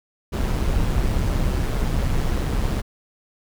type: noise with amplitude modulation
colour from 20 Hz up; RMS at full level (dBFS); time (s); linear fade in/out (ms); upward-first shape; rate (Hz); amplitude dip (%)
brown; -19; 0.32-2.82; 20; sine; 132; 45
effects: none